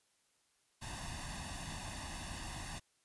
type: noise with comb filter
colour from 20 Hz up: pink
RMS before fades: -44 dBFS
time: 0.81-2.8 s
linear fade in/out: 20 ms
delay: 1.1 ms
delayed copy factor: +0.8
effects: white hiss -75 dBFS RMS until 3.04 s + resampled to 24000 Hz